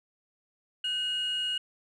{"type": "tone pair together", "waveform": "sine", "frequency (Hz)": [1523.5, 2876], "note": ["G6", "F#7"], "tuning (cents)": [-50, -50], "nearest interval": "major seventh", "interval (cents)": 1100, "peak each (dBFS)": [-38, -26], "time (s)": [0.84, 1.58], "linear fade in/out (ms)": 5, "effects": ["tanh soft clip ceiling -26 dBFS"]}